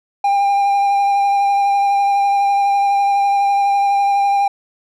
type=tone with vibrato; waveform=triangle; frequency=800 Hz; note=G5; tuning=35 cents sharp; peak=-10 dBFS; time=0.24-4.48 s; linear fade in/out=5 ms; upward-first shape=sine; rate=12 Hz; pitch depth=14 cents each way; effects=none